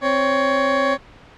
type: tone pair together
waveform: 20% pulse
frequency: 264 / 559.4 Hz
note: C4 / C#5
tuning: +16 / +16 cents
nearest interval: octave + minor second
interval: 1300 cents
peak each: -17 / -12 dBFS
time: 0.01-0.98 s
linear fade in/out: 50 ms
effects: pink hiss -45 dBFS RMS until 1.37 s + low-pass 3000 Hz 12 dB/octave